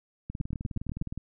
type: two click trains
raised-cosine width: 5 ms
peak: -19 / -23 dBFS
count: 6 / 18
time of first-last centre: 0.41-1.015 / 0.3-1.176 s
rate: 8.26 / 19.4 Hz
effects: none